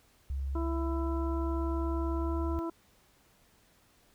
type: tone with pitch glide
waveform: sine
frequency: 68 to 71.46 Hz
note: C#2 to D2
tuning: -33 to -47 cents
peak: -31 dBFS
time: 0.3-2.59 s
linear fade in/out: 0 ms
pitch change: +86 cents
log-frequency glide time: 2.17-2.36 s
type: harmonic tone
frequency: 332.5 Hz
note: E4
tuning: 15 cents sharp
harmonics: 1 / 2 / 3 / 4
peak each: -33 / -43 / -41 / -45 dBFS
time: 0.55-2.7 s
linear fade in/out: 5 ms
effects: pink hiss -65 dBFS RMS until 4.14 s